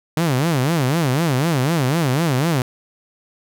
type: tone with vibrato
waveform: sawtooth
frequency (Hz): 146.83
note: D3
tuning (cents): 0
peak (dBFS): -12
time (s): 0.17-2.62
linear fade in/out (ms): 2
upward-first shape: sine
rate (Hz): 4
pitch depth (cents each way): 280
effects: none